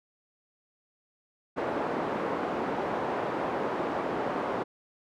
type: band-pass noise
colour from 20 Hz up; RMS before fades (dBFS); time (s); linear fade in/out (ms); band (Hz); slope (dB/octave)
pink; -31; 1.56-4.64; 20; 330 to 1000; 12
effects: none